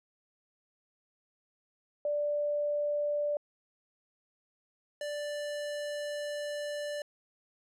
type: tone pair in turn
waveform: sine / square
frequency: 587.3 / 587.3 Hz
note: D5 / D5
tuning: 0 / 0 cents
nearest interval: unison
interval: 0 cents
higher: neither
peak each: -28 / -35 dBFS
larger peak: first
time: 2.05-3.37 / 5.01-7.02 s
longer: second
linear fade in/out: 2 ms
effects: low-pass 10000 Hz 12 dB/octave